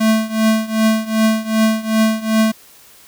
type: tone with tremolo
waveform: square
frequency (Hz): 220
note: A3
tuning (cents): 0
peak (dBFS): -10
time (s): 0-2.52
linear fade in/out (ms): 10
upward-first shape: triangle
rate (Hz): 2.6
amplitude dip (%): 90
effects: white hiss -45 dBFS RMS until 3.07 s